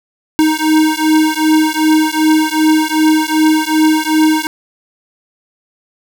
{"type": "beating tone pair", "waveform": "square", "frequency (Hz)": [311.1, 313.7], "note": ["D#4", "D#4"], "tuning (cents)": [0, 14], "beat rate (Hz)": 2.6, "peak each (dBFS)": -13, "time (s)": [0.39, 4.47], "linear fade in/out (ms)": 0, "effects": []}